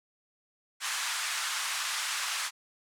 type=band-pass noise; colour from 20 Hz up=pink; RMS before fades=-33 dBFS; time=0.8-2.51 s; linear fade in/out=50 ms; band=1100 to 10000 Hz; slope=24 dB/octave; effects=none